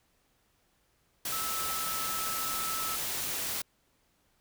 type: tone in noise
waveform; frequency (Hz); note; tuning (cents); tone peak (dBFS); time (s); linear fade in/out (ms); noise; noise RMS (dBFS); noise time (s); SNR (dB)
sine; 1308; E6; -14; -36; 1.32-2.96; 5; white; -34; 1.25-3.62; -5
effects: pink hiss -71 dBFS RMS until 4.4 s